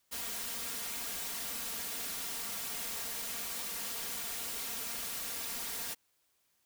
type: noise with comb filter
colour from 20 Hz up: white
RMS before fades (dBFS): -39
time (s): 0.11-5.95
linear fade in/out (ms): 20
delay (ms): 4.3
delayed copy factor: +0.7
effects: white hiss -75 dBFS RMS until 6.65 s

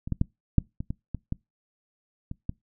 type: clicks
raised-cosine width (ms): 5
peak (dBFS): -22 / -14 / -10 / -6 / -20 / -18 / -18 / -16 / -22 / -17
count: 10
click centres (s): 0.075 / 0.123 / 0.214 / 0.583 / 0.805 / 0.905 / 1.147 / 1.324 / 2.314 / 2.494
effects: noise-tail reverb RT60 0.2 s tail -24 dB re dry

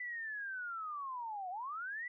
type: linear two-way sweep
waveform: sine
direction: down then up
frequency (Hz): 2000 to 706 to 2000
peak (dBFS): -39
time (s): 0-2.08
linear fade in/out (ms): 5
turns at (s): 1.5
effects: none

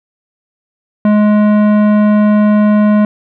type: tone with tanh clipping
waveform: sine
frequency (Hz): 210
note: G#3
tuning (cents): +19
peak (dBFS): -8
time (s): 1.05-3.05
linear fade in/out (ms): 2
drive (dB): 15
effects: none

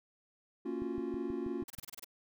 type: chord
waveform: triangle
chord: Gb major seventh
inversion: first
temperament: just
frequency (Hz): 231.2 / 277.5 / 346.9 / 370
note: Bb3 / Db4 / F4 / Gb4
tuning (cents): -14 / +2 / -12 / 0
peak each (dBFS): -40 / -38 / -37 / -40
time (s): 0.65-1.64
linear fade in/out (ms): 10
type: click train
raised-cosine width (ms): 5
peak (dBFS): -35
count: 7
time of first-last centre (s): 0.82-1.786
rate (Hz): 6.21
type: noise bursts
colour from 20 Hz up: white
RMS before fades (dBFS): -46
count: 8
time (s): 1.68-2.045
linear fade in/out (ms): 5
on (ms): 22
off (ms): 27
effects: none

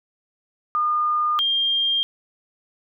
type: tone pair in turn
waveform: sine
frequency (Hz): 1216 / 3203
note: D#6 / G7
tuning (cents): -40 / +37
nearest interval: octave + perfect fourth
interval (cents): 1677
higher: second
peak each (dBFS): -18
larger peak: neither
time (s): 0.75-1.39 / 1.39-2.03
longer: neither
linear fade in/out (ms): 0
effects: none

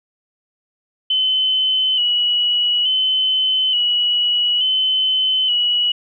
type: tone with vibrato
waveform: sine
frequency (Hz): 2987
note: F#7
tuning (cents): +16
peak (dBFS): -14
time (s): 1.1-5.92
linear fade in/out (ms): 5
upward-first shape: square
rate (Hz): 0.57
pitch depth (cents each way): 35
effects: none

